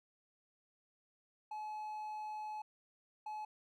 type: tone bursts at uneven times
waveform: triangle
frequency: 854 Hz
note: G#5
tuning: 48 cents sharp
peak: -39 dBFS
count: 2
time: 1.51-2.62 / 3.26-3.45 s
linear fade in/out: 5 ms
effects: none